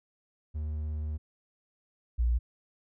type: tone pair in turn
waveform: triangle / sine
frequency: 76.4 / 59.13 Hz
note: D#2 / A#1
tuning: -31 / +25 cents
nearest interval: major third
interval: 444 cents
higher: first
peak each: -29 / -23 dBFS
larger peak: second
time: 0.54-1.18 / 2.18-2.39 s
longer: first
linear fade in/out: 20 ms
effects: none